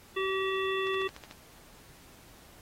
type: harmonic tone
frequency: 383.5 Hz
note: G4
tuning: 38 cents flat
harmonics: 1 / 3 / 5 / 7 / 9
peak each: -30 / -35 / -37 / -38 / -40 dBFS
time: 0.16-1.08 s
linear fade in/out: 10 ms
type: click train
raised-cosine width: 0.2 ms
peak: -27 dBFS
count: 7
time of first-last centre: 0.87-1.311 s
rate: 13.6 Hz
effects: pink hiss -56 dBFS RMS until 2.61 s + AAC 48 kbps